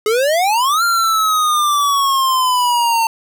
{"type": "exponential two-way sweep", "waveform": "square", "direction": "up then down", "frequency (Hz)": [415.3, 1396.9, 902], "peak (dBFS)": -13, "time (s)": [0.06, 3.07], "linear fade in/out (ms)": 2, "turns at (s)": 0.83, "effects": ["8-bit"]}